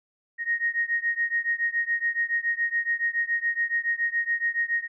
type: beating tone pair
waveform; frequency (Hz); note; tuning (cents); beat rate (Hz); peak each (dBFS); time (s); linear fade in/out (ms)
sine; 1864.7 / 1871.8; A#6 / A#6; 0 / +7; 7.1; -26 / -27; 0.38-4.88; 50
effects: none